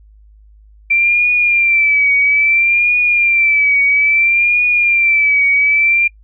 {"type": "tone with vibrato", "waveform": "sine", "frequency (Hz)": 2349, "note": "D7", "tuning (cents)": 0, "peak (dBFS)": -9, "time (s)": [0.9, 6.08], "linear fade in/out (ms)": 10, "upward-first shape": "triangle", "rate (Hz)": 0.6, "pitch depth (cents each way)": 79, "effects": ["noise-tail reverb RT60 0.1 s tail -25 dB re dry", "added 52 Hz sine -41 dBFS peak until 6.23 s"]}